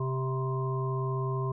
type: harmonic tone with a mistuned harmonic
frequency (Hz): 130.81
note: C3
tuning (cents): 0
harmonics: 1 / 3 / 5 / 7 / 8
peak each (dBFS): -29 / -35 / -44 / -45 / -37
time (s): 0-1.52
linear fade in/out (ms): 5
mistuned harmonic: 7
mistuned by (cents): +73
effects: none